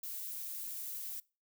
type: noise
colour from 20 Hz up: violet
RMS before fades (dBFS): -42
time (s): 0.03-1.2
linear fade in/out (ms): 5
effects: noise-tail reverb RT60 0.3 s tail -22 dB re dry